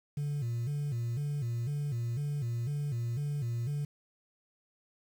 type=tone with vibrato; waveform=sine; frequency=130.81 Hz; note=C3; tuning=in tune; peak=-28 dBFS; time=0.17-3.85 s; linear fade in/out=5 ms; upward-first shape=square; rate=2 Hz; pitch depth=180 cents each way; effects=tanh soft clip ceiling -30 dBFS + 9-bit